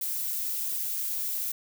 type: noise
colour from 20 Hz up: violet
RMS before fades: -31 dBFS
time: 0.01-1.52 s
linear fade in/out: 5 ms
effects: none